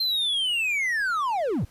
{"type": "linear sweep", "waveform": "triangle", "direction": "down", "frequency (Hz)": [4181, 69.3], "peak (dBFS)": -21, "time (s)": [0, 1.65], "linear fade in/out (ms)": 5, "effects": ["pink hiss -57 dBFS RMS until 1.7 s", "resampled to 32000 Hz"]}